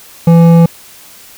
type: tone with hard clipping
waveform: sine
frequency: 167.7 Hz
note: E3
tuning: 30 cents sharp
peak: -4 dBFS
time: 0.27-0.66 s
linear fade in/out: 5 ms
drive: 10 dB
effects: white hiss -37 dBFS RMS until 1.37 s